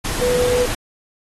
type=tone in noise; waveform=sine; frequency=493.9 Hz; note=B4; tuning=in tune; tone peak=-15 dBFS; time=0.21-0.66 s; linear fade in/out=10 ms; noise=pink; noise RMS=-24 dBFS; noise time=0.04-0.75 s; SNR=+6 dB; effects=AAC 32 kbps